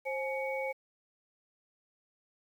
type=tone cluster; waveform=sine; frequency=531 / 844 / 2241 Hz; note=C5 / G#5 / C#7; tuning=+25 / +28 / +18 cents; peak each=-34 / -40 / -38 dBFS; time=0.05-0.73 s; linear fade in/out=20 ms; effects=10-bit